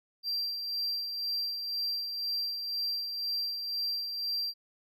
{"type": "tone with tremolo", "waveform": "triangle", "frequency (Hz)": 4720, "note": "D8", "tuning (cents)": 8, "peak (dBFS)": -28, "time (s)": [0.23, 4.54], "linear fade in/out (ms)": 50, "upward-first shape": "sine", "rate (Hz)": 2, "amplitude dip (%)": 45, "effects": []}